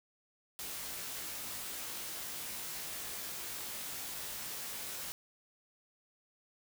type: noise with comb filter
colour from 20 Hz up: white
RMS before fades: -42 dBFS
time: 0.59-5.12 s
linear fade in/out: 0 ms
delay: 19 ms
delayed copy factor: +0.85
effects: none